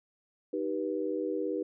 sine chord, Eb augmented, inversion none, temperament just, 311.1 / 388.9 / 486.1 Hz, Eb4 / G4 / B4, 0 / -14 / -28 cents, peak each -34 dBFS, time 0.53-1.63 s, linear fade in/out 5 ms, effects none

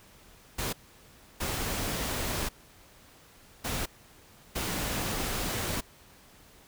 pink noise bursts at uneven times, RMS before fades -32 dBFS, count 4, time 0.58-0.73 / 1.4-2.49 / 3.64-3.86 / 4.55-5.81 s, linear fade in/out 10 ms, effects pink hiss -56 dBFS RMS until 6.67 s

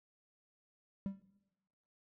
triangle tone with exponential decay, 196 Hz, G3, in tune, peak -30 dBFS, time 1.06-1.22 s, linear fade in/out 0 ms, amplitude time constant 34 ms, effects noise-tail reverb RT60 1.0 s tail -18 dB re dry

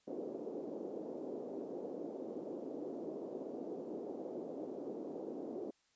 pink band-pass noise, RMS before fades -44 dBFS, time 0.07-5.71 s, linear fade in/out 10 ms, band 280 to 520 Hz, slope 24 dB/octave, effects white hiss -75 dBFS RMS until 5.95 s + resampled to 16000 Hz

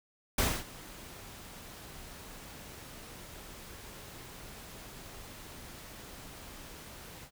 pink noise with ADSR envelope, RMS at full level -27 dBFS, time 0.38-7.31 s, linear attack 5 ms, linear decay 250 ms, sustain -21 dB, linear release 79 ms, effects none

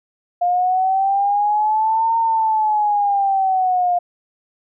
sine linear two-way sweep, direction up then down, 702 to 916 to 702 Hz, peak -14 dBFS, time 0.41-3.99 s, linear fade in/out 10 ms, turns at 2.17 s, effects none

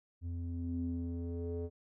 square tone with low-pass filter sweep, 85.2 Hz, F2, 42 cents flat, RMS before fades -38 dBFS, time 0.21-1.7 s, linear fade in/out 50 ms, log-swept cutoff 170 to 480 Hz, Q 4.5, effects none

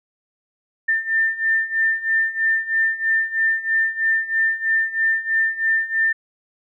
sine beating tone pair, 1793 / 1796.1 Hz, A6 / A6, +32 / +35 cents, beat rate 3.1 Hz, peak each -22 / -19 dBFS, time 0.88-6.13 s, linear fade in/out 10 ms, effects none

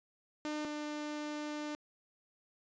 sawtooth tone pair in turn, 301.8 / 299 Hz, D4 / D4, +47 / +31 cents, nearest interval unison, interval 16 cents, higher first, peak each -32 / -34 dBFS, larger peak first, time 0.45-0.65 / 0.65-1.75 s, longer second, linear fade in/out 0 ms, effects resampled to 16000 Hz

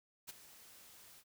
white noise with ADSR envelope, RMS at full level -45 dBFS, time 0.27-1.24 s, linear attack 26 ms, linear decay 17 ms, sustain -14 dB, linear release 57 ms, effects none

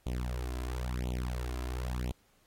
sawtooth tone with flanger, 61.74 Hz, B1, in tune, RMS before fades -35 dBFS, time 0.06-2.12 s, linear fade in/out 5 ms, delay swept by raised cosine 0.29 to 2.99 ms, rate 0.97 Hz, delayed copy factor +0.9, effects pink hiss -69 dBFS RMS until 2.46 s + AAC 48 kbps

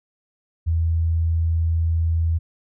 sine tone, 82.3 Hz, E2, 2 cents flat, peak -17 dBFS, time 0.66-2.39 s, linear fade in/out 20 ms, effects none

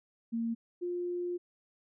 sine tone pair in turn, 230 / 353.1 Hz, A#3 / F4, -23 / +19 cents, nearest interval perfect fifth, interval 742 cents, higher second, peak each -30 / -32 dBFS, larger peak first, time 0.32-0.55 / 0.81-1.38 s, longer second, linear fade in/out 20 ms, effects none

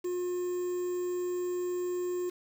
triangle tone with quantisation, 357.6 Hz, F4, 41 cents sharp, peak -28 dBFS, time 0.04-2.3 s, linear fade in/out 10 ms, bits 8, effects none

